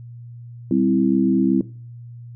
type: chord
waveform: sine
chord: C major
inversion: second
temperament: equal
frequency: 196 / 261.6 / 329.6 Hz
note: G3 / C4 / E4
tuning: 0 / 0 / 0 cents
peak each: -20 / -18 / -20 dBFS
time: 0.71-1.61 s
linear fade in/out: 2 ms
effects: noise-tail reverb RT60 0.4 s tail -19 dB re dry + added 119 Hz sine -35 dBFS peak until 2.35 s